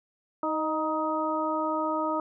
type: harmonic tone with a mistuned harmonic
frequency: 314 Hz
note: D#4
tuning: 16 cents sharp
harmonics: 1 / 2 / 3 / 4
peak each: -31 / -31 / -31 / -31 dBFS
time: 0.43-2.2 s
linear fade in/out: 2 ms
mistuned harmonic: 2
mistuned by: -25 cents
effects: none